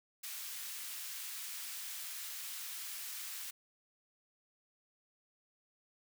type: high-pass noise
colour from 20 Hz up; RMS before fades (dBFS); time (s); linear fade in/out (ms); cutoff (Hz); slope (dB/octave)
white; -44; 0.23-3.51; 10; 1500; 12
effects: none